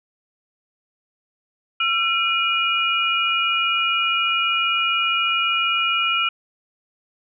sine tone cluster, 1352 / 2436 / 2889 Hz, E6 / D#7 / F#7, +43 / -37 / -42 cents, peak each -22 dBFS, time 1.8-6.29 s, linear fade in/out 5 ms, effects none

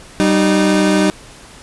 30% pulse tone pair together, 192.8 / 306.1 Hz, G3 / D#4, -28 / -28 cents, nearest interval minor sixth, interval 800 cents, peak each -11 dBFS, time 0.2-1.1 s, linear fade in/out 0 ms, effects pink hiss -39 dBFS RMS until 1.62 s + resampled to 24000 Hz

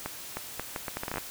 accelerating click train, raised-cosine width 0.5 ms, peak -17 dBFS, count 13, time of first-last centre 0.06-1.182 s, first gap 310 ms, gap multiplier 0.73, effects white hiss -42 dBFS RMS until 1.3 s

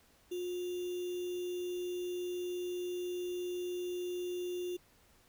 sine tone with sample-and-hold, 357.4 Hz, F4, 40 cents sharp, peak -35 dBFS, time 0.31-4.77 s, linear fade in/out 10 ms, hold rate 3150 Hz, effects pink hiss -66 dBFS RMS until 5.28 s

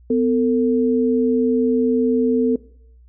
sine tone pair together, 252.1 / 450 Hz, B3 / A4, +36 / +39 cents, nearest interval minor seventh, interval 1003 cents, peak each -17 dBFS, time 0.1-2.56 s, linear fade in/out 5 ms, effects noise-tail reverb RT60 0.6 s tail -19 dB re dry + added 60 Hz sine -45 dBFS peak until 3.08 s

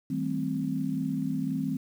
sine chord, A half-diminished seventh, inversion second, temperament equal with one note detuned, 159.57 / 196 / 220 / 261.6 Hz, Eb3 / G3 / A3 / C4, +44 / 0 / 0 / 0 cents, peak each -33 / -34 / -36 / -30 dBFS, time 0.1-1.77 s, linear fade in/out 5 ms, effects 9-bit

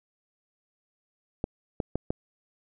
clicks, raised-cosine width 2 ms, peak -14 dBFS, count 4, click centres 1.441 / 1.802 / 1.956 / 2.105 s, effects none

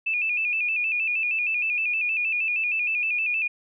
sine tone with vibrato, 2538 Hz, D#7, 34 cents sharp, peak -22 dBFS, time 0.06-3.48 s, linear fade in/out 10 ms, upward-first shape square, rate 6.4 Hz, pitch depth 66 cents each way, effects none

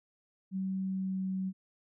sine tone with pitch glide, 190.3 to 188.99 Hz, F#3 to F#3, +49 to +37 cents, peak -31 dBFS, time 0.51-1.53 s, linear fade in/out 50 ms, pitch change -12 cents, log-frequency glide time 0.82-1.24 s, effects none

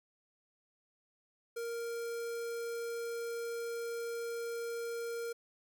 square tone with notch filter, 466.4 Hz, A#4, 1 cent sharp, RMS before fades -39 dBFS, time 1.56-5.33 s, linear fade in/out 10 ms, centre 2900 Hz, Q 1.7, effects none

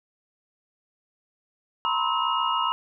sine tone cluster, 932 / 994 / 1061 / 1293 / 2852 Hz, A#5 / B5 / C6 / E6 / F7, -1 / +11 / +24 / -34 / +36 cents, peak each -29 / -29 / -28 / -27 / -30 dBFS, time 1.85-2.72 s, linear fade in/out 0 ms, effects none

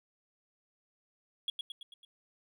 triangle tone with echo, 3322 Hz, G#7, in tune, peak -28 dBFS, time 1.48-1.5 s, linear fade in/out 2 ms, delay 110 ms, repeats 5, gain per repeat -5 dB, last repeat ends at 2.05 s, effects tanh soft clip ceiling -27 dBFS

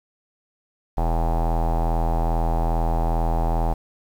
square tone with low-pass filter, 41.2 Hz, E1, in tune, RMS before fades -21 dBFS, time 0.97-3.74 s, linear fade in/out 10 ms, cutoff 810 Hz, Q 6, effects 8-bit

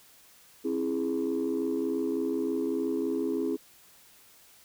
sine chord, C augmented, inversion none, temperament equal with one note detuned, 266.2 / 329.6 / 415.3 Hz, C4 / E4 / G#4, +30 / 0 / 0 cents, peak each -30 dBFS, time 0.64-3.57 s, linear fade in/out 20 ms, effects tanh soft clip ceiling -21 dBFS + white hiss -57 dBFS RMS until 4.64 s

